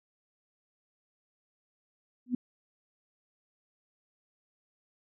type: tone with exponential growth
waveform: sine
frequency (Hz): 246.9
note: B3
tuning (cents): 0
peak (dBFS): -22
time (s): 2.26-2.35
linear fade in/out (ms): 5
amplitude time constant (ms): 18
effects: none